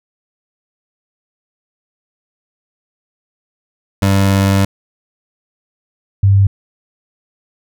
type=tone pair in turn; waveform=25% pulse / sine; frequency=97.9 / 98.69 Hz; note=G2 / G2; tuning=-2 / +12 cents; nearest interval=unison; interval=14 cents; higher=second; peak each=-6 dBFS; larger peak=neither; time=4.02-4.65 / 6.23-6.47 s; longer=first; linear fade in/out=5 ms; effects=none